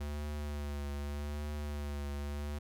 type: tone with vibrato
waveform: square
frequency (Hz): 72.9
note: D2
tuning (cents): -12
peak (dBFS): -37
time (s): 0-2.59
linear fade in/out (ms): 10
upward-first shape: triangle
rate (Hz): 0.83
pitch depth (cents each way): 38
effects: none